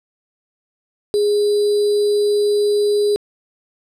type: tone with sample-and-hold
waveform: sine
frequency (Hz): 413.1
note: G#4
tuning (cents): -9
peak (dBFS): -13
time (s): 1.14-3.16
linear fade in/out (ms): 0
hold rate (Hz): 4410
effects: low-pass 10000 Hz 12 dB/octave